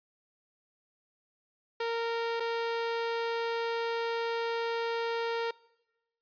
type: tone with dropouts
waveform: sawtooth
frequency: 462.3 Hz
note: A#4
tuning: 14 cents flat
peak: -26 dBFS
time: 1.8-5.51 s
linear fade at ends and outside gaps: 5 ms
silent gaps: 2.399-2.403 s
effects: noise-tail reverb RT60 1.0 s tail -23 dB re dry + resampled to 11025 Hz